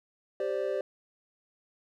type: chord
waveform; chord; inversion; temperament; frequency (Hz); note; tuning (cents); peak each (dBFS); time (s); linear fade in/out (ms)
triangle; G suspended fourth; none; equal; 392 / 523.3 / 587.3; G4 / C5 / D5; 0 / 0 / 0; -31; 0.4-0.81; 2
effects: none